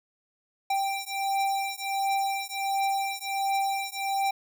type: beating tone pair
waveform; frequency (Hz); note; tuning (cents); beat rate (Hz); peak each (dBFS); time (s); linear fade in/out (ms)
square; 784 / 785.4; G5 / G5; 0 / +3; 1.4; -30; 0.7-4.31; 5
effects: none